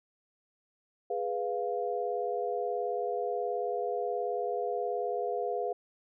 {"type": "chord", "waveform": "sine", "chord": "F diminished", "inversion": "first", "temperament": "equal", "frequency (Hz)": [415.3, 493.9, 698.5], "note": ["Ab4", "Cb5", "F5"], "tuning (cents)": [0, 0, 0], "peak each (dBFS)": -34, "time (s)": [1.1, 5.73], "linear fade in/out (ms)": 5, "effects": []}